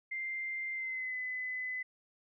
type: tone with pitch glide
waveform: sine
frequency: 2093 to 2014 Hz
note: C7 to B6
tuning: 0 to +33 cents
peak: -35 dBFS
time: 0.11-1.83 s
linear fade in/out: 10 ms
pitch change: -67 cents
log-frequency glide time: 0.73-1.16 s
effects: none